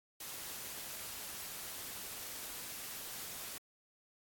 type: noise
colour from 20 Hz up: white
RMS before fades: -45 dBFS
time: 0.2-3.58 s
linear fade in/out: 5 ms
effects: AAC 64 kbps